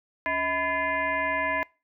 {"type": "tone with frequency modulation", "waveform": "sine", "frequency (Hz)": 1358, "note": "F6", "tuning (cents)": -49, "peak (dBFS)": -24, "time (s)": [0.26, 1.63], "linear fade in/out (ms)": 0, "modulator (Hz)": 359, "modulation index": 2.4, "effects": ["noise-tail reverb RT60 0.3 s tail -24 dB re dry"]}